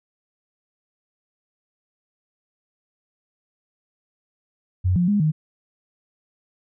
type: tone with pitch steps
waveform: sine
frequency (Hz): 91.7 / 176.4 / 205.4 / 154.9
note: F#2 / F3 / G#3 / D#3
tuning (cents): -15 / +18 / -19 / -7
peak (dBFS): -16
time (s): 4.84-5.32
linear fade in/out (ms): 20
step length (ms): 120
effects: none